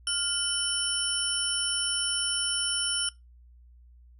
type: tone cluster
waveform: sine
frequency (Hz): 1405 / 3014 / 5420 / 9140 / 10220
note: F6 / F#7 / E8 / D9 / D#9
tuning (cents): +10 / +31 / +47 / -48 / +45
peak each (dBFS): -36 / -29 / -32 / -34 / -33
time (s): 0.07-3.09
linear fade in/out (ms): 2
effects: noise-tail reverb RT60 0.2 s tail -22 dB re dry + added 60 Hz sine -51 dBFS peak until 4.19 s